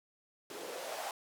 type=noise with band-pass filter sweep; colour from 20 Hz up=blue; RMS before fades=-42 dBFS; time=0.5-1.11 s; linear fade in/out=2 ms; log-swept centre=370 to 760 Hz; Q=3.4; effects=none